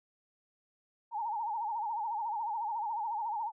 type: tone with vibrato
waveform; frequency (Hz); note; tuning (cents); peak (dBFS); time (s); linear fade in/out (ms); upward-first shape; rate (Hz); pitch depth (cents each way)
sine; 880; A5; 0; -32; 1.11-3.52; 50; sine; 14; 120
effects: none